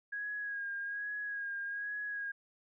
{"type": "tone with vibrato", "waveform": "sine", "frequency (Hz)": 1644, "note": "G#6", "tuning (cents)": -18, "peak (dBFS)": -36, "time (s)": [0.12, 2.32], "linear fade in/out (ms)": 10, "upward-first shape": "sine", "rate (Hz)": 1.2, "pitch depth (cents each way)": 35, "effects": []}